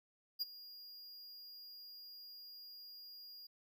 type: tone with ADSR envelope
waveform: square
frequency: 4839 Hz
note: D#8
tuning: 49 cents flat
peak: -34 dBFS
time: 0.39-3.47 s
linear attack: 28 ms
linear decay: 22 ms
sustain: -18 dB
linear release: 6 ms
effects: none